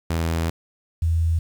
sawtooth / sine tone pair in turn, 82.41 / 82.41 Hz, E2 / E2, 0 / 0 cents, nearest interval unison, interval 0 cents, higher neither, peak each -17 dBFS, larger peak neither, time 0.1-0.5 / 1.02-1.39 s, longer first, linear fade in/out 5 ms, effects 8-bit

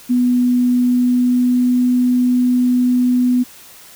sine tone with pitch glide, 246.9 to 248.5 Hz, B3 to B3, 0 to +11 cents, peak -11 dBFS, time 0.09-3.44 s, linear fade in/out 20 ms, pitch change +11 cents, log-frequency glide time 0.82-1.89 s, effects white hiss -41 dBFS RMS until 3.95 s

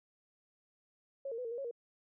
sine tone with pitch steps, 548 / 458.5 / 500 / 457.1 / 476.2 / 550 / 472.8 Hz, C#5 / A#4 / B4 / A#4 / A#4 / C#5 / A#4, -20 / -29 / +21 / -34 / +37 / -14 / +24 cents, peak -37 dBFS, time 1.25-1.712 s, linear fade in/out 5 ms, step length 66 ms, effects none

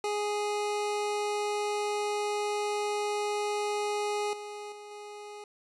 25% pulse tone with level steps, 415.3 Hz, G#4, in tune, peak -25 / -35 / -40 / -38 dBFS, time 0.04-5.44 s, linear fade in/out 2 ms, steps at 4.33 / 4.72 / 4.91 s, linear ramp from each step 2 ms, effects resampled to 24000 Hz

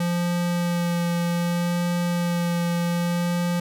square tone with vibrato, 173.3 Hz, F3, 13 cents flat, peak -22 dBFS, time 0-3.6 s, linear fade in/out 5 ms, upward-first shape sine, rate 0.65 Hz, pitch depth 12 cents each way, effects none

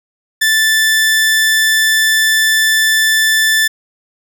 sawtooth tone, 1760 Hz, A6, in tune, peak -6 dBFS, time 0.41-3.68 s, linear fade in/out 10 ms, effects none

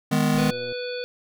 square chord, G# minor, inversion second, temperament just, 155.74 / 207.7 / 249.2 Hz, D#3 / G#3 / B3, +2 / 0 / +16 cents, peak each -24 dBFS, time 0.11-0.51 s, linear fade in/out 10 ms
click train, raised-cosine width 2 ms, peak -29 dBFS, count 47, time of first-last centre 0.34-0.723 s, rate 120 Hz
harmonic tone, 493.9 Hz, B4, in tune, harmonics 1 / 3 / 5 / 7 / 9, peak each -29 / -38 / -39 / -40 / -38 dBFS, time 0.38-1.04 s, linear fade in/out 0 ms
effects none

